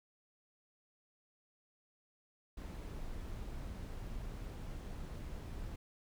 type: noise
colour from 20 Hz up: brown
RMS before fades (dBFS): -44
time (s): 2.57-5.76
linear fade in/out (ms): 5
effects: none